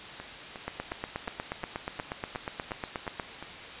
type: two click trains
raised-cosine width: 0.5 ms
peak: -17 / -24 dBFS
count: 22 / 10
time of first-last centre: 0.68-3.198 / 0.2-3.426 s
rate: 8.34 / 2.79 Hz
effects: white hiss -42 dBFS RMS until 3.8 s + resampled to 8000 Hz